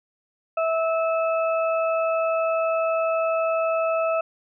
harmonic tone, 652 Hz, E5, 19 cents flat, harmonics 1 / 2 / 4, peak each -21 / -27 / -33 dBFS, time 0.57-4.21 s, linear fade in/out 5 ms, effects none

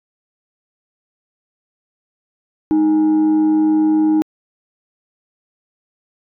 sine tone with frequency modulation, 311.1 Hz, D#4, in tune, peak -10 dBFS, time 2.71-4.22 s, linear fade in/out 0 ms, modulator 515 Hz, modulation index 0.25, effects tanh soft clip ceiling -7 dBFS

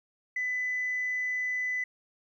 sine tone, 2001 Hz, B6, 22 cents sharp, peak -27 dBFS, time 0.36-1.84 s, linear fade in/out 5 ms, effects tanh soft clip ceiling -24 dBFS + 11-bit

